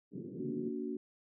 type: band-pass noise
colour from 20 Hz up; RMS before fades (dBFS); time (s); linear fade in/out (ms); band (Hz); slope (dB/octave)
pink; -44; 0.11-0.72; 50; 130 to 420; 48
type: chord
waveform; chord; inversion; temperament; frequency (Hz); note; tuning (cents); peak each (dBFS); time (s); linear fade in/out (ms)
sine; Bb augmented; none; equal with one note detuned; 233.1 / 286.6 / 370; Bb3 / D4 / F#4; 0 / -42 / 0; -40; 0.39-0.97; 5
effects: none